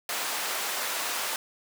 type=high-pass noise; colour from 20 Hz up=pink; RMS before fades=-31 dBFS; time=0.09-1.36 s; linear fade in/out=2 ms; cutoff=740 Hz; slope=12 dB/octave; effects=none